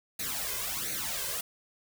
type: noise with flanger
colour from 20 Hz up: white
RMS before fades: -34 dBFS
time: 0.19-1.41 s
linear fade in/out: 5 ms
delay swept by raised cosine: 0.47 to 1.97 ms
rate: 1.4 Hz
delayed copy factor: +0.8
effects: none